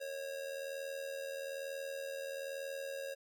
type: tone with amplitude modulation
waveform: square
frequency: 546 Hz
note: C#5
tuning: 26 cents flat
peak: -38 dBFS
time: 0-3.15 s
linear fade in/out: 20 ms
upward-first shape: sine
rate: 81.1 Hz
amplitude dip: 60%
effects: none